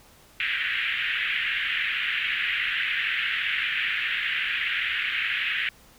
pink band-pass noise, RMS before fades -27 dBFS, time 0.4-5.69 s, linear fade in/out 2 ms, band 1600 to 3100 Hz, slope 48 dB/octave, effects pink hiss -54 dBFS RMS until 5.98 s

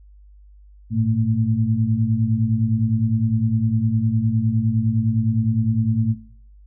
sine tone cluster, 106.5 / 116.3 / 223.8 Hz, G#2 / A#2 / A3, +44 / -4 / +30 cents, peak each -21 dBFS, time 0.9-6.16 s, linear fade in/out 50 ms, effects noise-tail reverb RT60 0.7 s tail -20 dB re dry + added 50 Hz sine -44 dBFS peak until 6.66 s

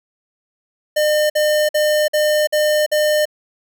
square tone bursts, 605 Hz, D#5, 49 cents flat, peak -14 dBFS, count 6, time 0.96-3.255 s, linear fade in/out 10 ms, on 340 ms, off 51 ms, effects none

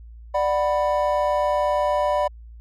triangle chord, B minor, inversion first, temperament just, 592.7 / 740.8 / 987.8 Hz, D5 / F#5 / B5, +16 / +2 / 0 cents, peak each -19 / -24 / -22 dBFS, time 0.34-2.28 s, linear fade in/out 10 ms, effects added 57 Hz sine -39 dBFS peak until 2.6 s

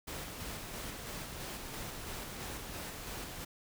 pink noise with tremolo, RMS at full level -42 dBFS, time 0.07-3.45 s, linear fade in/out 10 ms, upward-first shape square, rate 3 Hz, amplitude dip 25%, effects none

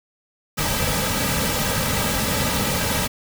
pink noise with comb filter, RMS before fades -22 dBFS, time 0.57-3.08 s, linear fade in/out 20 ms, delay 2.8 ms, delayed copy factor -0.65, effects none

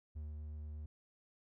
triangle tone with ADSR envelope, 75.7 Hz, D#2, 47 cents flat, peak -39 dBFS, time 0.15-0.86 s, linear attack 17 ms, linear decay 160 ms, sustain -2 dB, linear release 3 ms, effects none

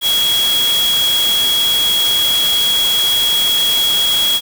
sine tone in noise, 3322 Hz, G#7, in tune, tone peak -12 dBFS, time 0.01-4.41 s, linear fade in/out 50 ms, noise white, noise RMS -21 dBFS, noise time 0.01-4.41 s, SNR +6 dB, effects none

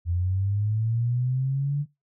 sine linear sweep, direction up, 84.3 to 146.83 Hz, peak -22 dBFS, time 0.05-1.86 s, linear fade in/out 50 ms, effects noise-tail reverb RT60 0.2 s tail -20 dB re dry

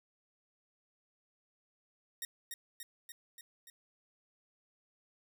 5% pulse tone with echo, 1864.7 Hz, A#6, in tune, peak -27 dBFS, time 2.22-2.25 s, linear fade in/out 2 ms, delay 290 ms, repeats 5, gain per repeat -3 dB, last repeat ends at 3.7 s, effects none

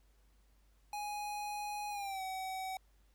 square tone with pitch glide, 830.6 to 757.3 Hz, G#5 to F#5, 0 to +40 cents, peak -39 dBFS, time 0.93-2.77 s, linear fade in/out 2 ms, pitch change -160 cents, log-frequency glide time 1.9-2.22 s, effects added 50 Hz sine -65 dBFS peak until 3.14 s + pink hiss -75 dBFS RMS until 3.14 s

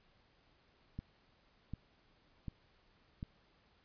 click train, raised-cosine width 5 ms, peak -29 dBFS, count 4, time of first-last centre 0.99-3.229 s, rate 1.34 Hz, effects pink hiss -70 dBFS RMS until 3.84 s + resampled to 11025 Hz

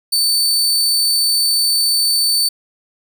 sawtooth tone, 4537 Hz, C#8, 39 cents sharp, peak -10 dBFS, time 0.12-2.49 s, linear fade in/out 10 ms, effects 8-bit

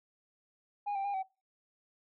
sine tone with pitch steps, 819 / 785 / 807 / 764 Hz, G#5 / G5 / G#5 / G5, -24 / +2 / -50 / -45 cents, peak -29 dBFS, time 0.86-1.232 s, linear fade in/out 20 ms, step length 93 ms, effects noise-tail reverb RT60 0.3 s tail -24 dB re dry + tanh soft clip ceiling -31 dBFS

